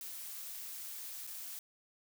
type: noise with dropouts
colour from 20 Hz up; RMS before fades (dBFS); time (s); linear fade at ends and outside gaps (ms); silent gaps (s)
blue; -45; 0.01-1.59; 1; 1.268-1.273
effects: none